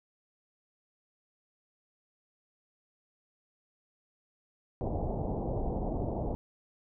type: low-pass noise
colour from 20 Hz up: pink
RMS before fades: -33 dBFS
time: 4.81-6.35 s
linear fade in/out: 0 ms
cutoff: 830 Hz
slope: 48 dB/octave
effects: none